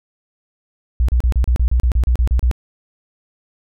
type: tone bursts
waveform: sine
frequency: 60.7 Hz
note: B1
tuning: 29 cents flat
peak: -11 dBFS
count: 13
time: 1-2.513 s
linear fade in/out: 0 ms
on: 85 ms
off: 34 ms
effects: none